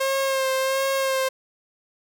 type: tone with vibrato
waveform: sawtooth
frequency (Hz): 534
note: C5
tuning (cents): +35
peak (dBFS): -17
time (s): 0-1.29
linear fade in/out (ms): 10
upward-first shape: sine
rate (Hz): 1.4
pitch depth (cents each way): 25
effects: none